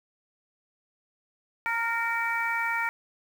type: harmonic tone with a mistuned harmonic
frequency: 460.6 Hz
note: A#4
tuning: 21 cents flat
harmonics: 2 / 3 / 4 / 5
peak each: -31 / -31 / -31 / -31 dBFS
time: 1.66-2.89 s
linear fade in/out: 0 ms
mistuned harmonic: 3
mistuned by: +20 cents
effects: 8-bit